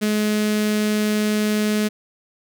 sawtooth tone with notch filter, 211.9 Hz, G#3, 35 cents sharp, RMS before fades -20 dBFS, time 0.01-1.89 s, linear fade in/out 20 ms, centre 920 Hz, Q 1.1, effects none

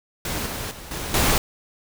pink noise with level steps, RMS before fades -27 / -30 / -39 / -30 / -19 dBFS, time 0.25-1.38 s, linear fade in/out 2 ms, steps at 0.46 / 0.71 / 0.91 / 1.14 s, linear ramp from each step 2 ms, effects none

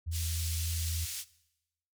sine tone with vibrato, 82.3 Hz, E2, 2 cents flat, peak -32 dBFS, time 0.06-1.06 s, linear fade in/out 20 ms, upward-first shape sine, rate 3.5 Hz, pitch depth 11 cents each way
white band-pass noise, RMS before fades -39 dBFS, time 0.11-1.25 s, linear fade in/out 50 ms, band 3200 to 11000 Hz, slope 12 dB/octave
effects noise-tail reverb RT60 0.9 s tail -20 dB re dry

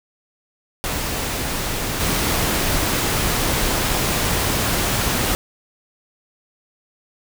pink noise with level steps, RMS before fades -24 / -20 dBFS, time 0.84-5.35 s, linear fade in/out 0 ms, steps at 2 s, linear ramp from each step 5 ms, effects none

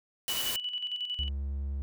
sine tone with tremolo, 2960 Hz, F#7, in tune, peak -30 dBFS, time 0.28-1.29 s, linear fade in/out 10 ms, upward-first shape square, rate 11 Hz, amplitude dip 55%
white noise, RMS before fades -34 dBFS, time 0.28-0.56 s, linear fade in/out 0 ms
triangle tone with vibrato, 69.3 Hz, C#2, in tune, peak -29 dBFS, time 1.19-1.82 s, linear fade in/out 0 ms, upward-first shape triangle, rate 9.7 Hz, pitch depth 9 cents each way
effects none

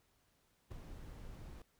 brown noise with ADSR envelope, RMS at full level -45 dBFS, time 0.7-1.62 s, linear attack 19 ms, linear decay 4 ms, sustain -5 dB, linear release 3 ms, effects pink hiss -75 dBFS RMS until 1.79 s

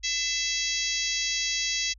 harmonic tone with a mistuned harmonic, 659.3 Hz, E5, in tune, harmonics 3 / 4 / 5 / 6 / 7 / 8 / 9 / 10, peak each -34 / -34 / -34 / -34 / -34 / -34 / -34 / -34 dBFS, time 0.03-1.94 s, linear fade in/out 20 ms, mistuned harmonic 3, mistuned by +34 cents, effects added 50 Hz sine -49 dBFS peak until 1.98 s

